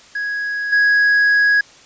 triangle tone with level steps, 1661.2 Hz, G#6, in tune, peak -18 / -9 dBFS, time 0.15-1.61 s, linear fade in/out 5 ms, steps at 0.72 s, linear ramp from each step 10 ms, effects white hiss -45 dBFS RMS until 1.85 s + resampled to 16000 Hz

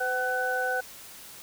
sine tone cluster, 508 / 758 / 1499 Hz, B4 / F#5 / F#6, +49 / +42 / +22 cents, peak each -31 / -31 / -28 dBFS, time 0-0.81 s, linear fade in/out 10 ms, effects white hiss -46 dBFS RMS until 1.42 s

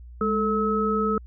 sine tone cluster, 208.3 / 440 / 1290 Hz, G#3 / A4 / E6, +5 / 0 / -38 cents, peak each -25 dBFS, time 0.21-1.18 s, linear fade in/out 2 ms, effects added 60 Hz sine -40 dBFS peak until 1.26 s

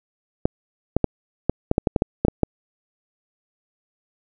clicks, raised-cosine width 2 ms, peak -3 dBFS, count 12, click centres 0.455 / 0.966 / 1.043 / 1.496 / 1.714 / 1.781 / 1.872 / 1.962 / 2.021 / 2.25 / 2.283 / 2.433 s, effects none

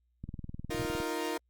click train, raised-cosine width 5 ms, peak -27 dBFS, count 16, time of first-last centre 0.24-1.001 s, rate 19.7 Hz
sawtooth chord, Eb suspended second, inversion none, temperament equal, 311.1 / 349.2 / 466.2 Hz, Eb4 / F4 / Bb4, 0 / 0 / 0 cents, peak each -33 dBFS, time 0.7-1.38 s, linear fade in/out 10 ms
sine tone with exponential growth, 116.54 Hz, A#2, in tune, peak -31 dBFS, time 0.71-0.82 s, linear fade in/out 0 ms, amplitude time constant 23 ms
effects added 60 Hz sine -70 dBFS peak until 1.49 s + Opus 48 kbps

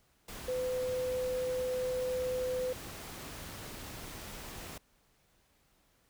sine tone in noise, 507 Hz, B4, 45 cents sharp, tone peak -31 dBFS, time 0.48-2.73 s, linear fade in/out 5 ms, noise pink, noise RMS -45 dBFS, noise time 0.28-4.78 s, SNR +11 dB, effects pink hiss -70 dBFS RMS until 6.09 s

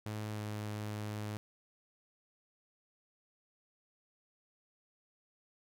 sawtooth tone with pitch glide, 106.9 to 105.67 Hz, A2 to G#2, -49 to +30 cents, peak -34 dBFS, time 0.06-1.37 s, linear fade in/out 0 ms, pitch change -21 cents, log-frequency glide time 0.32-0.41 s, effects none

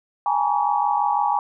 sine tone cluster, 818 / 864 / 950 / 1138 Hz, G#5 / A5 / A#5 / C#6, -26 / -32 / +33 / +45 cents, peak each -21 / -25 / -23 / -27 dBFS, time 0.26-1.39 s, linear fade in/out 2 ms, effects none

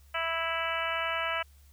harmonic tone, 329.3 Hz, E4, 2 cents flat, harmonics 2 / 3 / 4 / 5 / 6 / 7 / 8 / 9, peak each -36 / -38 / -34 / -37 / -39 / -37 / -39 / -38 dBFS, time 0.14-1.43 s, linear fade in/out 10 ms, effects added 70 Hz sine -54 dBFS peak until 1.72 s + white hiss -65 dBFS RMS until 1.72 s

